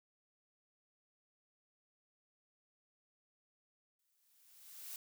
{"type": "noise with exponential growth", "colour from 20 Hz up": "blue", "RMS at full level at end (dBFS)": -45, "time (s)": [3.99, 4.96], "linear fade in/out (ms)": 2, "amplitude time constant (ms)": 210, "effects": []}